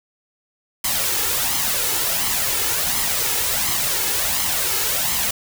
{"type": "noise with flanger", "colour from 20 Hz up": "white", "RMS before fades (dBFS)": -21, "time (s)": [0.84, 5.31], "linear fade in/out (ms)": 5, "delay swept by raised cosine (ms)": [0.96, 2.36], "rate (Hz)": 1.4, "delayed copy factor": 0.55, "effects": []}